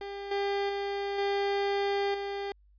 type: tone with level steps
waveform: 30% pulse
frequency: 399.9 Hz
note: G4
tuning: 35 cents sharp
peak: -34 / -25 / -28 / -24 / -30 dBFS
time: 0.01-2.52 s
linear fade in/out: 2 ms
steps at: 0.31 / 0.69 / 1.18 / 2.14 s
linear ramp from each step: 5 ms
effects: added 50 Hz sine -58 dBFS peak until 2.78 s + resampled to 11025 Hz